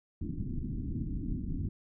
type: low-pass noise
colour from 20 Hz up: pink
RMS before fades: -35 dBFS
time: 0.21-1.69 s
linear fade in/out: 5 ms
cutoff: 310 Hz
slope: 48 dB/octave
effects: none